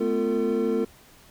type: tone cluster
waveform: triangle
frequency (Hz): 218.5 / 251.5 / 347.4 / 450.8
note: A3 / B3 / F4 / A4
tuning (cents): -12 / +32 / -9 / +42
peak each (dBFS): -26 / -26 / -26 / -23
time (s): 0-0.85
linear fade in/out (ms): 10
effects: tanh soft clip ceiling -10 dBFS + pink hiss -53 dBFS RMS until 1.3 s